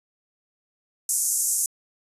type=band-pass noise; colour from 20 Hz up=pink; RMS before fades=-24 dBFS; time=1.09-1.66 s; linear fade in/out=2 ms; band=6400 to 12000 Hz; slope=48 dB/octave; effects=resampled to 32000 Hz